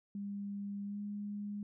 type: tone with pitch glide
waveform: sine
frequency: 201.3 to 205.3 Hz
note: G3 to G#3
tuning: +46 to -20 cents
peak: -38 dBFS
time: 0.15-1.63 s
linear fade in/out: 2 ms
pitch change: +34 cents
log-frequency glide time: 0.84-1 s
effects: none